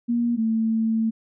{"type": "tone pair in turn", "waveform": "sine", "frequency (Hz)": [236.9, 223.4], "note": ["A#3", "A3"], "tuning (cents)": [28, 27], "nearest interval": "minor second", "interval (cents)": 101, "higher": "first", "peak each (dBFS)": -19, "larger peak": "neither", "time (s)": [[0.08, 0.37], [0.37, 1.11]], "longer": "second", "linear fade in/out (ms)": 20, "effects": []}